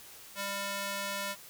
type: tone with high-pass filter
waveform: square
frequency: 199.2 Hz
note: G3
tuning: 28 cents sharp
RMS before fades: -36 dBFS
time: 0.35-1.36 s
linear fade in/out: 50 ms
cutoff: 760 Hz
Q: 0.51
effects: white hiss -51 dBFS RMS until 1.49 s